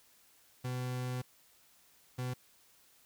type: tone bursts at uneven times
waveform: 40% pulse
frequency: 126 Hz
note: B2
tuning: 35 cents sharp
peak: -34 dBFS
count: 2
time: 0.64-1.22 / 2.18-2.34 s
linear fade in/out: 10 ms
effects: white hiss -65 dBFS RMS until 3.05 s